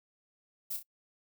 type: noise with echo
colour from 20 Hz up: violet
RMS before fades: -36 dBFS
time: 0.7-0.77 s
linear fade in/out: 10 ms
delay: 30 ms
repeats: 2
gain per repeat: -7 dB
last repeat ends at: 0.83 s
effects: noise-tail reverb RT60 0.1 s tail -24 dB re dry